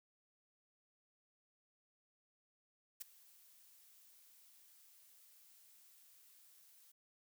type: noise with ADSR envelope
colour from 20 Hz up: blue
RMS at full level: -43 dBFS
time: 3-6.92 s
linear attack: 18 ms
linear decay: 7 ms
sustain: -22 dB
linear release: 8 ms
effects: none